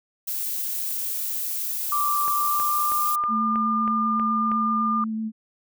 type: noise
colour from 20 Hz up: violet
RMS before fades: -28 dBFS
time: 0.27-3.16 s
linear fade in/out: 10 ms
type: tone with pitch glide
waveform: sine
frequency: 1174.7 to 1204.2 Hz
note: D6 to D6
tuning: 0 to +43 cents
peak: -21 dBFS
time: 1.92-5.04 s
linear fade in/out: 2 ms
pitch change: +43 cents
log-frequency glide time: 2.29-3.25 s
type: click train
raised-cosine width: 0.5 ms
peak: -21 dBFS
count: 8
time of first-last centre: 2.28-4.516 s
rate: 3.13 Hz
type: tone with vibrato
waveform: sine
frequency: 220 Hz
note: A3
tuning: in tune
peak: -25 dBFS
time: 3.28-5.32 s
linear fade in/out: 50 ms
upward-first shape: sine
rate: 7.9 Hz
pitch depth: 13 cents each way
effects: none